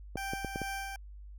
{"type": "clicks", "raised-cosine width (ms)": 2, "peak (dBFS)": -22, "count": 5, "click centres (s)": [0.157, 0.335, 0.447, 0.559, 0.617]}
{"type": "tone with tremolo", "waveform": "20% pulse", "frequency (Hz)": 784, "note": "G5", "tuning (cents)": 0, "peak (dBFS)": -30, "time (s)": [0.17, 0.96], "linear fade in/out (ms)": 2, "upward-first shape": "sine", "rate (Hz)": 2.3, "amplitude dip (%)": 40}
{"effects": ["added 50 Hz sine -45 dBFS peak until 1.38 s"]}